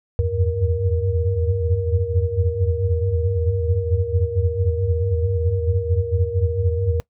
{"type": "tone cluster", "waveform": "sine", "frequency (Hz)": [81.6, 85.6, 94.7, 99.2, 470.9], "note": ["E2", "F2", "F#2", "G2", "A#4"], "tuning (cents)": [-17, -34, 41, 21, 18], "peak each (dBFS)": -24, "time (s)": [0.19, 7], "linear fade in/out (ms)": 0, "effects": ["noise-tail reverb RT60 0.1 s tail -22 dB re dry"]}